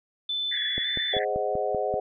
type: tone with vibrato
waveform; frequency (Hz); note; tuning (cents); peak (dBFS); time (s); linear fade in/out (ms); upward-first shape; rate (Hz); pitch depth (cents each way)
sine; 3474; A7; -23; -26; 0.29-1.19; 5; square; 1.8; 21
type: band-pass noise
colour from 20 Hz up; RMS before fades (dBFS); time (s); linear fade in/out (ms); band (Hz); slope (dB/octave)
white; -35; 0.51-1.25; 10; 1700 to 2000; 96
type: click train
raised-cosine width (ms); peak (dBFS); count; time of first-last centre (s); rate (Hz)
2; -20; 7; 0.78-1.941; 5.17
type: chord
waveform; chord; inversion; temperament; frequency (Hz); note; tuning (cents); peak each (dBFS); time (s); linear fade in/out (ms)
sine; Ab dominant seventh; none; equal; 415.3 / 523.3 / 622.3 / 740; Ab4 / C5 / Eb5 / Gb5; 0 / 0 / 0 / 0; -30; 1.13-2; 5
effects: none